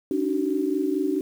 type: tone cluster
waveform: sine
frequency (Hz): 283.5 / 307.9 / 377.8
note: C#4 / D#4 / F#4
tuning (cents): +39 / -18 / +36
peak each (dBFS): -26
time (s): 0.11-1.21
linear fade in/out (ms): 2
effects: 8-bit